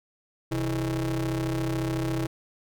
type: ring-modulated tone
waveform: 40% pulse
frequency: 98 Hz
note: G2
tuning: in tune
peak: -22 dBFS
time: 0.51-2.27 s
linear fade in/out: 10 ms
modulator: 228 Hz
effects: none